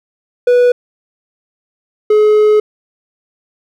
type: tone pair in turn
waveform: triangle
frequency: 490.4 / 424.8 Hz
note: B4 / G#4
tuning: -12 / +39 cents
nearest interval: major second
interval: 249 cents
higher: first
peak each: -4 dBFS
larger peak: neither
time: 0.47-0.72 / 2.1-2.6 s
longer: second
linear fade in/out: 5 ms
effects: none